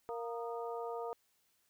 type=harmonic tone with a mistuned harmonic; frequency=233.1 Hz; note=A#3; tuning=in tune; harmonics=2 / 3 / 4 / 5; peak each=-40 / -44 / -46 / -48 dBFS; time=0.09-1.13 s; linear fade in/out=0 ms; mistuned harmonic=5; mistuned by=+93 cents; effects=white hiss -75 dBFS RMS until 1.69 s